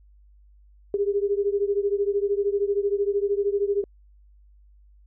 sine beating tone pair, 399.1 / 412.1 Hz, G4 / G#4, +31 / -13 cents, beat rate 13 Hz, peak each -23 / -25 dBFS, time 0.94-3.84 s, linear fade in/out 2 ms, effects added 50 Hz sine -51 dBFS peak until 5.06 s

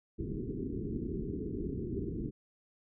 white low-pass noise, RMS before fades -37 dBFS, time 0.18-2.31 s, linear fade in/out 20 ms, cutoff 420 Hz, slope 96 dB/octave, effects none

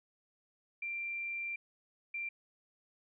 sine tone bursts at uneven times, 2365 Hz, D7, 12 cents sharp, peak -36 dBFS, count 2, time 0.82-1.56 / 2.14-2.29 s, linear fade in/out 5 ms, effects none

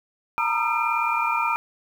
sine tone cluster, 912 / 951 / 1224 / 1345 / 2394 Hz, A#5 / A#5 / D#6 / E6 / D7, -38 / +34 / -29 / +34 / +33 cents, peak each -27 dBFS, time 0.38-1.56 s, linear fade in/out 0 ms, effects 8-bit

